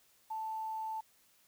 sine tone with quantisation, 880 Hz, A5, in tune, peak -36 dBFS, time 0.3-1.01 s, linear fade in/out 10 ms, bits 10, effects white hiss -68 dBFS RMS until 1.47 s

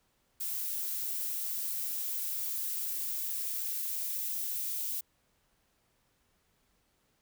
violet noise with high-pass filter sweep, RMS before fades -35 dBFS, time 0.4-5.01 s, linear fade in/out 10 ms, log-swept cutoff 300 to 2400 Hz, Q 0.92, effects pink hiss -73 dBFS RMS until 7.21 s

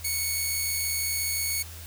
5% pulse tone, 2217 Hz, C#7, in tune, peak -16 dBFS, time 0.04-1.63 s, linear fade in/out 10 ms, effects added 82 Hz sine -41 dBFS peak until 1.86 s + white hiss -45 dBFS RMS until 1.86 s

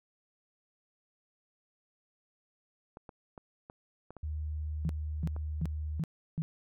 clicks, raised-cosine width 1 ms, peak -32 dBFS, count 7, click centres 2.971 / 3.092 / 3.378 / 3.699 / 4.106 / 4.167 / 5.364 s
sine tone, 76.4 Hz, D#2, 31 cents flat, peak -33 dBFS, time 4.23-6 s, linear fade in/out 5 ms
sine tone bursts, 160 Hz, D#3, 49 cents sharp, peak -29 dBFS, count 5, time 4.85-6.42 s, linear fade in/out 0 ms, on 42 ms, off 340 ms
effects none

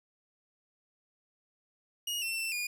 sawtooth tone with pitch steps, 2876 / 2698 / 2679 / 2435 Hz, F#7 / E7 / E7 / D#7, -50 / +40 / +27 / -38 cents, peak -29 dBFS, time 2.07-2.67 s, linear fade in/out 5 ms, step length 150 ms, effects none

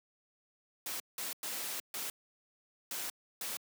white noise bursts at uneven times, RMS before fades -39 dBFS, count 6, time 0.86-1 / 1.18-1.33 / 1.43-1.8 / 1.94-2.1 / 2.91-3.1 / 3.41-3.57 s, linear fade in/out 2 ms, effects high-pass 200 Hz 12 dB/octave

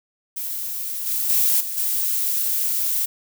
violet noise with level steps, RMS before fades -28 / -23 / -18 / -28 / -22 dBFS, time 0.36-3.06 s, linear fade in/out 10 ms, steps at 1.06 / 1.29 / 1.6 / 1.77 s, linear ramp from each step 10 ms, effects none

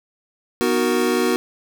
square chord, B major seventh, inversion none, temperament equal, 246.9 / 311.1 / 370 / 466.2 Hz, B3 / D#4 / F#4 / A#4, 0 / 0 / 0 / 0 cents, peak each -23 / -27 / -21 / -24 dBFS, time 0.61-1.36 s, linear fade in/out 0 ms, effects none

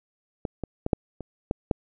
clicks, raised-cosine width 2 ms, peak -15 / -17 / -13 / -6 / -22 / -11 / -8 dBFS, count 7, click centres 0.452 / 0.637 / 0.864 / 0.932 / 1.207 / 1.511 / 1.712 s, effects none

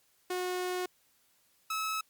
sawtooth tone pair in turn, 363.4 / 1295 Hz, F#4 / E6, -31 / -31 cents, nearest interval octave + minor seventh, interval 2200 cents, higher second, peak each -28 dBFS, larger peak neither, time 0.3-0.86 / 1.7-2.01 s, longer first, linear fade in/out 5 ms, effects white hiss -69 dBFS RMS until 2.09 s + Opus 48 kbps

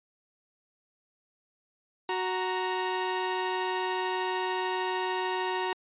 sawtooth tone pair together, 370 / 931.7 Hz, F#4 / A#5, 0 / -1 cents, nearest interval octave + major third, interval 1599 cents, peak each -27 dBFS, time 2.09-5.73 s, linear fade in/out 2 ms, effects resampled to 8000 Hz

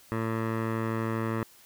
15% pulse tone with low-pass filter, 112.5 Hz, A2, 39 cents sharp, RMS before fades -30 dBFS, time 0.12-1.43 s, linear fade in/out 0 ms, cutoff 1600 Hz, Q 1.7, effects white hiss -56 dBFS RMS until 1.65 s

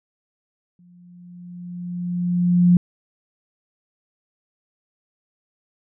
sine tone with exponential growth, 176.6 Hz, F3, 20 cents sharp, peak -9 dBFS, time 0.79-2.77 s, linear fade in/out 2 ms, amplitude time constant 430 ms, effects none

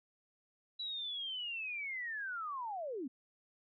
sine linear sweep, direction down, 3951 to 235.6 Hz, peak -38 dBFS, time 0.79-3.08 s, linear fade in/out 10 ms, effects none

